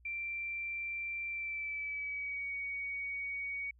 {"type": "tone with pitch glide", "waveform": "sine", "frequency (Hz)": [2354, 2245], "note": ["D7", "C#7"], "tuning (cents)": [3, 21], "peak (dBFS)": -36, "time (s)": [0.05, 3.71], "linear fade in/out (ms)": 5, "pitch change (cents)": -82, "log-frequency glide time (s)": [1.28, 2.51], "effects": ["added 60 Hz sine -60 dBFS peak until 3.79 s"]}